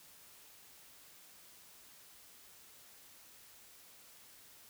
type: silence
effects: white hiss -59 dBFS RMS until 4.69 s